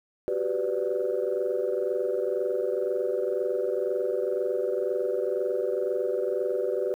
sine chord, G major seventh, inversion third, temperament equal with one note detuned, 370 / 392 / 499.3 / 587.3 Hz, F#4 / G4 / B4 / D5, 0 / 0 / +19 / 0 cents, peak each -31 / -29 / -28 / -31 dBFS, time 0.28-6.94 s, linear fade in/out 0 ms, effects tanh soft clip ceiling -17 dBFS + 10-bit

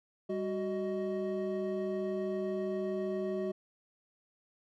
triangle tone cluster, 197.5 / 373.5 / 625 Hz, G3 / F#4 / D#5, +13 / +16 / +8 cents, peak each -36 / -32 / -37 dBFS, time 0.29-3.52 s, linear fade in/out 10 ms, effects none

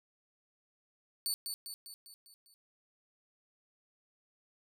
20% pulse tone with echo, 4495 Hz, C#8, 23 cents sharp, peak -26 dBFS, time 1.26-1.34 s, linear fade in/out 0 ms, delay 200 ms, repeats 6, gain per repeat -5 dB, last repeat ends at 2.54 s, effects none

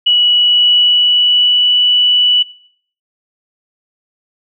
sine tone with pitch glide, 2935 to 2959 Hz, F#7 to F#7, -15 to -1 cents, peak -7 dBFS, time 0.06-2.43 s, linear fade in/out 10 ms, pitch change +14 cents, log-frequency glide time 0.31-1.77 s, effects noise-tail reverb RT60 0.6 s tail -21 dB re dry

